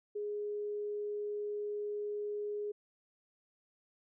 sine tone, 415.3 Hz, G#4, in tune, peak -35 dBFS, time 0.15-2.72 s, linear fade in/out 10 ms, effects none

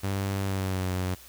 sawtooth tone with pitch glide, 98 to 91.97 Hz, G2 to F#2, 0 to -10 cents, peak -23 dBFS, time 0.03-1.15 s, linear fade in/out 10 ms, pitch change -110 cents, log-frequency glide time 0.42-0.9 s, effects added 60 Hz sine -56 dBFS peak until 1.28 s + white hiss -50 dBFS RMS until 1.28 s

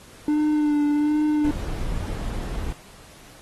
triangle tone with vibrato, 298 Hz, D4, 25 cents sharp, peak -16 dBFS, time 0.28-1.51 s, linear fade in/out 2 ms, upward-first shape sine, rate 1.3 Hz, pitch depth 29 cents each way
brown noise, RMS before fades -28 dBFS, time 1.44-2.73 s, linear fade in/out 5 ms
effects pink hiss -48 dBFS RMS until 3.41 s + AAC 32 kbps

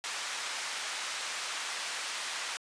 pink band-pass noise, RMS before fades -37 dBFS, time 0.04-2.57 s, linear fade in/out 0 ms, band 1200 to 8400 Hz, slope 12 dB/octave, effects resampled to 22050 Hz

